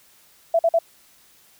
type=tone bursts; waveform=sine; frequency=666 Hz; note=E5; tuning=18 cents sharp; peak=-14 dBFS; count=3; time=0.54-0.789 s; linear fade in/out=5 ms; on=51 ms; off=48 ms; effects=white hiss -55 dBFS RMS until 1.59 s